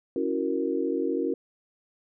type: chord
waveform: sine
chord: F# dominant seventh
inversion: second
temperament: equal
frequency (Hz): 277.2 / 329.6 / 370 / 466.2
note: C#4 / E4 / F#4 / A#4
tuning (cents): 0 / 0 / 0 / 0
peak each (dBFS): -30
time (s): 0.16-1.34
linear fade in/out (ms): 2
effects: none